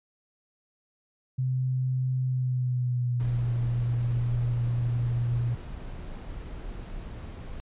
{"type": "tone with pitch glide", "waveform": "sine", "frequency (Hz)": [128.9, 119.58], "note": ["C3", "A#2"], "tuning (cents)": [-26, 45], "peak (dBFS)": -24, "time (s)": [1.38, 5.55], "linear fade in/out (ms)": 10, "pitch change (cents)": -129, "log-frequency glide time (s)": [2.25, 3.49]}
{"type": "noise", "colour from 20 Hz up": "brown", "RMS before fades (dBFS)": -38, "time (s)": [3.2, 7.6], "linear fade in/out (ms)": 0}
{"effects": ["resampled to 8000 Hz"]}